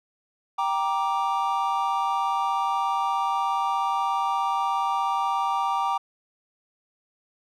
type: chord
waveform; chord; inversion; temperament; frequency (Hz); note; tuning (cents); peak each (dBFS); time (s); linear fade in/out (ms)
triangle; G minor; none; just; 784 / 940.8 / 1176; G5 / Bb5 / D6; 0 / +16 / +2; -25; 0.58-5.98; 10
effects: none